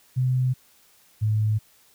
sine tone pair in turn, 127.9 / 107.55 Hz, C3 / A2, -39 / -39 cents, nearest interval minor third, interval 300 cents, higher first, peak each -19 dBFS, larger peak neither, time 0.16-0.54 / 1.21-1.59 s, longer neither, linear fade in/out 20 ms, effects white hiss -58 dBFS RMS until 1.94 s

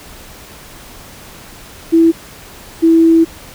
sine tone pair in turn, 329.6 / 328.4 Hz, E4 / E4, 0 / -6 cents, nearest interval unison, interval 6 cents, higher first, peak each -5 dBFS, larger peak neither, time 1.92-2.12 / 2.82-3.25 s, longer second, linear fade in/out 20 ms, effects pink hiss -36 dBFS RMS until 3.54 s

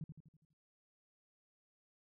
sine tone with echo, 155.56 Hz, D#3, in tune, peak -40 dBFS, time 0.01-0.04 s, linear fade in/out 2 ms, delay 82 ms, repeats 6, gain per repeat -6 dB, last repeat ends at 0.532 s, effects none

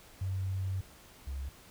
sine tone pair in turn, 95.1 / 67.62 Hz, F#2 / C#2, +48 / -42 cents, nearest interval tritone, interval 590 cents, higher first, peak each -31 / -35 dBFS, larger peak first, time 0.21-0.81 / 1.27-1.49 s, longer first, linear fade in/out 5 ms, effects pink hiss -56 dBFS RMS until 1.7 s

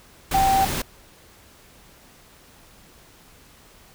sine tone in noise, 776 Hz, G5, 18 cents flat, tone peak -16 dBFS, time 0.34-0.65 s, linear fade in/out 5 ms, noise pink, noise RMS -26 dBFS, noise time 0.31-0.82 s, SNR +7 dB, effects pink hiss -51 dBFS RMS until 3.94 s

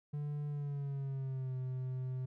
triangle tone with pitch glide, 146.83 to 128.56 Hz, D3 to C3, 0 to -30 cents, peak -34 dBFS, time 0.13-2.26 s, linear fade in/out 10 ms, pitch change -230 cents, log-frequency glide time 0.48-1.56 s, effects none

